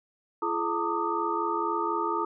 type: tone cluster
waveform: sine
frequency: 340.1 / 426.2 / 907 / 1179 / 1243 Hz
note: F4 / G#4 / A#5 / D6 / D#6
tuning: -46 / +45 / -48 / +6 / -2 cents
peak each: -32 / -34 / -31 / -33 / -31 dBFS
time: 0.42-2.25 s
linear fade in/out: 5 ms
effects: none